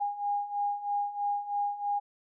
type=beating tone pair; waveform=sine; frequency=814 / 817.1 Hz; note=G#5 / G#5; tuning=-35 / -28 cents; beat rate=3.1 Hz; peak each=-34 / -30 dBFS; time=0-2 s; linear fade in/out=20 ms; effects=none